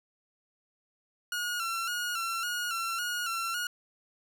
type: tone with vibrato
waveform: sawtooth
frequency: 1396.9 Hz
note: F6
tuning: in tune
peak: -27 dBFS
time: 1.32-3.67 s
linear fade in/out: 2 ms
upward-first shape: square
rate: 1.8 Hz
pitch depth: 54 cents each way
effects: none